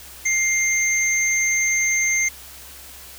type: tone pair together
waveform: sine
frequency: 2100 / 6310 Hz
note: C7 / G8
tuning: +6 / +10 cents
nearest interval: octave + perfect fifth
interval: 1904 cents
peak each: -19 / -21 dBFS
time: 0.25-2.29 s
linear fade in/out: 10 ms
effects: added 66 Hz sine -48 dBFS peak until 3.18 s + white hiss -41 dBFS RMS until 3.18 s